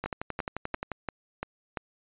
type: two click trains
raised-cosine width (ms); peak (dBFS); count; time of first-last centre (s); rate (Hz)
0.5; -16 / -17; 6 / 11; 0.06-1.772 / 0.04-0.917; 2.92 / 11.4
effects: resampled to 8000 Hz